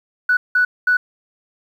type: tone bursts at uneven times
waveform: sine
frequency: 1480 Hz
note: F#6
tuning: in tune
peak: -11 dBFS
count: 3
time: 0.29-0.37 / 0.55-0.65 / 0.87-0.97 s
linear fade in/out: 5 ms
effects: tanh soft clip ceiling -7 dBFS + 8-bit